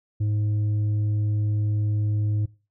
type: tone with tanh clipping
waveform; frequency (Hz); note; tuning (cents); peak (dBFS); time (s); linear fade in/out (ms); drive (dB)
triangle; 105.2; G#2; +23; -22; 0.2-2.46; 10; 9
effects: noise-tail reverb RT60 0.3 s tail -19 dB re dry